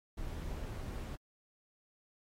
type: noise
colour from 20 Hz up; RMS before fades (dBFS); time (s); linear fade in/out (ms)
brown; -41; 0.17-1.16; 10
effects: AAC 48 kbps